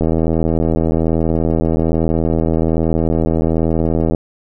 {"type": "click train", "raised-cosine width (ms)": 2, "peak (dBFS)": -3, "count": 337, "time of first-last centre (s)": [0.01, 4.148], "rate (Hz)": 81.2, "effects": []}